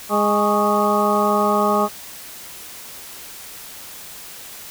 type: harmonic tone with a mistuned harmonic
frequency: 207.1 Hz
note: G#3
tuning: 5 cents flat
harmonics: 1 / 2 / 3 / 4 / 5 / 6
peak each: -22 / -22 / -22 / -22 / -22 / -22 dBFS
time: 0.09-1.89 s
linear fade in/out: 50 ms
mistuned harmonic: 5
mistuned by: +110 cents
effects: white hiss -37 dBFS RMS until 4.7 s